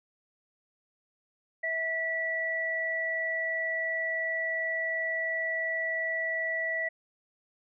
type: tone pair together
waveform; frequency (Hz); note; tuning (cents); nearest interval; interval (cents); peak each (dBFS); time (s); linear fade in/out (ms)
sine; 652 / 1953.8; E5 / B6; -19 / -19; octave + perfect fifth; 1900; -35 / -29; 1.63-6.89; 10
effects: none